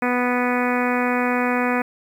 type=harmonic tone; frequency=246.9 Hz; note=B3; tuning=in tune; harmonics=1 / 2 / 3 / 4 / 5 / 6 / 7 / 8 / 9 / 10; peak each=-22 / -25 / -27 / -28 / -29 / -30 / -30 / -31 / -32 / -32 dBFS; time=0.02-1.82 s; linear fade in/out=5 ms; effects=8-bit

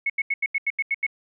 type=tone bursts; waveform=sine; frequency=2197 Hz; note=C#7; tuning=16 cents flat; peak=-20 dBFS; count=9; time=0.06-1.066 s; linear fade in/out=5 ms; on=38 ms; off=83 ms; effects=none

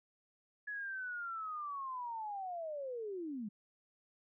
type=linear sweep; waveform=sine; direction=down; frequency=1700 to 196 Hz; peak=-39 dBFS; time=0.67-3.49 s; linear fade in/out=10 ms; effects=none

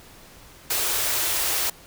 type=band-stop noise; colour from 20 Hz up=white; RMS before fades=-24 dBFS; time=0.7-1.7 s; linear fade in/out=5 ms; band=120 to 300 Hz; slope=96 dB/octave; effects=pink hiss -48 dBFS RMS until 1.86 s

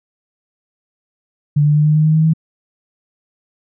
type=tone with pitch steps; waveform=sine; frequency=146.83 / 148.62 / 150.44 / 152.27 / 154.13 / 156.01 / 157.91 / 159.84 Hz; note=D3 / D3 / D3 / D#3 / D#3 / D#3 / D#3 / D#3; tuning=0 / +21 / +42 / -37 / -16 / +5 / +26 / +47 cents; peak=-9 dBFS; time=1.56-2.336 s; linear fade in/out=10 ms; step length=97 ms; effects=none

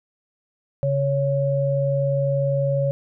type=tone pair together; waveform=sine; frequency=139 / 556 Hz; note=C#3 / C#5; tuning=+5 / +5 cents; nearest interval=2 octaves; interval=2400 cents; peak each=-21 dBFS; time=0.83-2.91 s; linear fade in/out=0 ms; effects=none

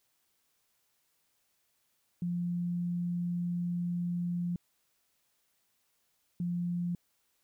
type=tone bursts at uneven times; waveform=sine; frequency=174.61 Hz; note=F3; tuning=in tune; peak=-30 dBFS; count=2; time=2.22-4.56 / 6.4-6.95 s; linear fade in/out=2 ms; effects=white hiss -75 dBFS RMS until 7.43 s

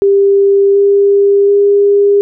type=tone with pitch steps; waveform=sine; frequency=397.1 / 400.6 / 404 Hz; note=G4 / G4 / G#4; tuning=+22 / +38 / -48 cents; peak=-5 dBFS; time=0.02-2.21 s; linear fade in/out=0 ms; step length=730 ms; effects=none

